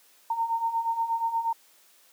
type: beating tone pair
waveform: sine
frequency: 910 / 918.4 Hz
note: A#5 / A#5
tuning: -42 / -26 cents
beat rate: 8.4 Hz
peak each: -31 / -26 dBFS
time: 0.3-1.53 s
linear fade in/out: 5 ms
effects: white hiss -59 dBFS RMS until 2.12 s + high-pass 300 Hz 12 dB/octave

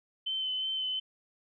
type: tone with vibrato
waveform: sine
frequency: 3061 Hz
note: G7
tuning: 42 cents flat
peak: -30 dBFS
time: 0.26-1 s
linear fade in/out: 10 ms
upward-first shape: sine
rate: 2.8 Hz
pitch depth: 17 cents each way
effects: none

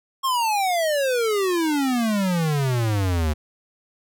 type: exponential sweep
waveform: square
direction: down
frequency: 1093 to 73.8 Hz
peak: -20 dBFS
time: 0.23-3.34 s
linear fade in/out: 20 ms
effects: none

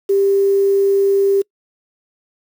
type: tone with quantisation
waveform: sine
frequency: 395 Hz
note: G4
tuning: 13 cents sharp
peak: -11 dBFS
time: 0.09-1.42 s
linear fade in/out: 10 ms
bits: 6
effects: noise-tail reverb RT60 0.1 s tail -26 dB re dry

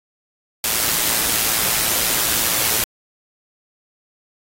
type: noise with amplitude modulation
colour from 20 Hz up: white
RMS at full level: -17 dBFS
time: 0.64-2.84 s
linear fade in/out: 2 ms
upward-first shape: sine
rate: 113 Hz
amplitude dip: 45%
effects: AAC 48 kbps

